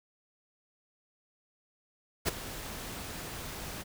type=noise with ADSR envelope; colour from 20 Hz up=pink; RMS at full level=-27 dBFS; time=2.25-3.84 s; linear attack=29 ms; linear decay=19 ms; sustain=-14 dB; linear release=28 ms; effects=none